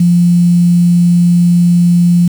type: tone with quantisation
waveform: sine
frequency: 174.2 Hz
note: F3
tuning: 4 cents flat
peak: -5 dBFS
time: 0-2.28 s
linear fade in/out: 5 ms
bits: 5
effects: none